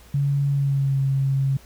sine tone with pitch glide, 140.9 to 135.94 Hz, C#3 to C#3, +29 to -33 cents, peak -18 dBFS, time 0.14-1.57 s, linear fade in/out 5 ms, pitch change -62 cents, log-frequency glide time 0.49-0.99 s, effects added 60 Hz sine -48 dBFS peak until 1.65 s + pink hiss -51 dBFS RMS until 1.65 s

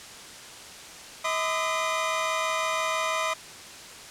25% pulse tone cluster, 640 / 1015 / 1214 Hz, D#5 / B5 / D#6, +49 / +47 / -43 cents, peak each -26 dBFS, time 1.24-3.34 s, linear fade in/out 10 ms, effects white hiss -43 dBFS RMS until 4.1 s + low-pass 8000 Hz 12 dB/octave

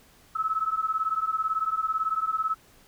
sine beating tone pair, 1289 / 1307 Hz, E6 / E6, -39 / -15 cents, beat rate 18 Hz, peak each -28 / -27 dBFS, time 0.35-2.55 s, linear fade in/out 10 ms, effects pink hiss -57 dBFS RMS until 2.87 s

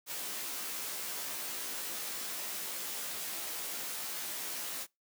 white noise with comb filter, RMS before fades -39 dBFS, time 0.06-4.87 s, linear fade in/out 50 ms, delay 16 ms, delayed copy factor -0.95, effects noise-tail reverb RT60 0.2 s tail -24 dB re dry + high-pass 200 Hz 12 dB/octave

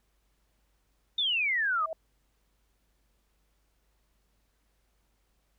sine exponential sweep, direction down, 3670 to 1174.7 Hz, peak -25 dBFS, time 1.18-1.86 s, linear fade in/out 5 ms
sine tone with exponential growth, 645 Hz, E5, 38 cents flat, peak -30 dBFS, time 1.71-1.93 s, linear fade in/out 2 ms, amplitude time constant 46 ms
effects added 50 Hz sine -70 dBFS peak until 5.58 s + pink hiss -75 dBFS RMS until 5.58 s

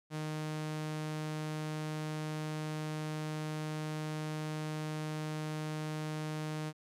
sawtooth tone, 154.3 Hz, D#3, 14 cents flat, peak -32 dBFS, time 0.1-6.73 s, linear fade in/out 50 ms, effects low-pass 11000 Hz 12 dB/octave

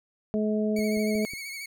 harmonic tone, 213.4 Hz, G#3, 47 cents sharp, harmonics 1 / 2 / 3, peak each -25 / -29 / -32 dBFS, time 0.34-1.25 s, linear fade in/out 0 ms
sawtooth tone with vibrato, 2217 Hz, C#7, in tune, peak -32 dBFS, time 0.76-1.66 s, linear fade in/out 5 ms, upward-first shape sine, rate 13 Hz, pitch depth 49 cents each way
click train, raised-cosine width 3 ms, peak -30 dBFS, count 4, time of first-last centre 0.79-1.335 s, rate 5.5 Hz
effects none

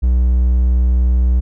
triangle tone, 61.74 Hz, B1, in tune, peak -8 dBFS, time 0.02-1.41 s, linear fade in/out 20 ms, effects none

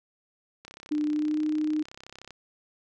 click train, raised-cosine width 0.2 ms, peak -27 dBFS, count 56, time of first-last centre 0.65-2.307 s, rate 33.2 Hz
sine tone with pitch glide, 300.1 to 306.1 Hz, D4 to D#4, +38 to -28 cents, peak -24 dBFS, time 0.91-1.83 s, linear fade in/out 10 ms, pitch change +34 cents, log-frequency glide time 1.09-1.41 s
effects none

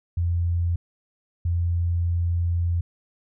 sine tone bursts at uneven times, 86 Hz, F2, 26 cents flat, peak -20 dBFS, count 2, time 0.17-0.76 / 1.45-2.81 s, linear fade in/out 5 ms, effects none

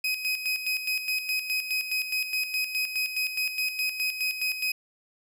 30% pulse tone with tremolo, 2521 Hz, D#7, 22 cents sharp, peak -22 dBFS, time 0.04-4.72 s, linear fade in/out 5 ms, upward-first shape square, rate 4.8 Hz, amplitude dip 60%, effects none

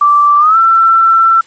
sine tone with pitch glide, 1168 to 1341.7 Hz, D6 to E6, -10 to +30 cents, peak -4 dBFS, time 0.01-1.41 s, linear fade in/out 5 ms, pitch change +240 cents, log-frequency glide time 0.38-0.57 s, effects white hiss -43 dBFS RMS until 1.46 s + MP3 32 kbps

